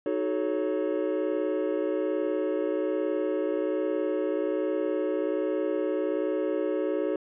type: chord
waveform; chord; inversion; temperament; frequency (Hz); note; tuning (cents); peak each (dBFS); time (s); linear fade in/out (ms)
triangle; D# half-diminished seventh; none; equal with one note detuned; 311.1 / 370 / 431.2 / 554.4; D#4 / F#4 / A4 / C#5; 0 / 0 / -35 / 0; -29; 0.06-7.16; 2
effects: resampled to 8000 Hz